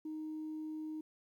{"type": "tone", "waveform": "sine", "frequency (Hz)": 311.1, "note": "D#4", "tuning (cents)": 0, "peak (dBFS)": -38, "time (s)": [0.05, 1.01], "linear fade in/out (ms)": 5, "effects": ["tanh soft clip ceiling -36 dBFS", "12-bit"]}